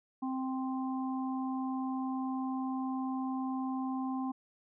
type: harmonic tone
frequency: 261.6 Hz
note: C4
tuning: in tune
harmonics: 1 / 3 / 4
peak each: -33 / -41 / -43 dBFS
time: 0.22-4.32 s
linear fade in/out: 10 ms
effects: none